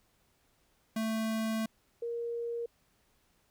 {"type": "tone pair in turn", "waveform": ["square", "sine"], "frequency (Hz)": [221.5, 469.3], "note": ["A3", "A#4"], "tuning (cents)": [12, 12], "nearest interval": "octave + minor second", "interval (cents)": 1300, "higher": "second", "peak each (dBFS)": [-31, -33], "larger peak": "first", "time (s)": [[0.96, 1.66], [2.02, 2.66]], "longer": "first", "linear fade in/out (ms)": 5, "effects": ["pink hiss -71 dBFS RMS until 3.5 s"]}